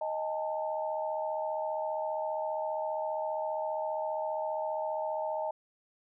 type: tone cluster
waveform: sine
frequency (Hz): 625 / 820 / 895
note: D#5 / G#5 / A5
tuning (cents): +8 / -22 / +29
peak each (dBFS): -33 / -39 / -36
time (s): 0.01-5.51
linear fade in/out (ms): 5
effects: none